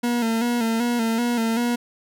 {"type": "tone with vibrato", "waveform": "40% pulse", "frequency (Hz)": 233.1, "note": "A#3", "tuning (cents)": 0, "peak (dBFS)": -19, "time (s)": [0.03, 1.76], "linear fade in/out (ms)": 10, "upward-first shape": "square", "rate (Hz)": 2.6, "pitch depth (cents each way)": 51, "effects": []}